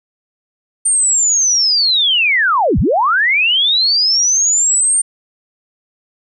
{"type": "linear two-way sweep", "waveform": "sine", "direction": "down then up", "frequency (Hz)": [8910, 38.89, 8910], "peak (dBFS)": -10, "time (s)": [0.85, 5.02], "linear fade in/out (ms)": 10, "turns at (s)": 2.79, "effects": []}